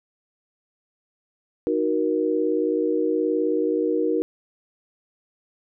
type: chord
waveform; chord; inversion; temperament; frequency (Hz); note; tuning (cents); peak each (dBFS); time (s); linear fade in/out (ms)
sine; D# minor; none; equal with one note detuned; 311.1 / 370 / 471.9; D#4 / F#4 / A#4; 0 / 0 / +21; -24 / -25 / -23; 1.67-4.22; 0
effects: none